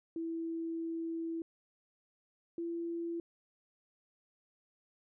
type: tone pair in turn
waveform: sine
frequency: 329.6 / 337.7 Hz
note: E4 / E4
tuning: 0 / +42 cents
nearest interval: unison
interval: 42 cents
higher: second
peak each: -35 / -35 dBFS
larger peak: neither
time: 0.16-1.42 / 2.58-3.2 s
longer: first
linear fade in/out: 2 ms
effects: none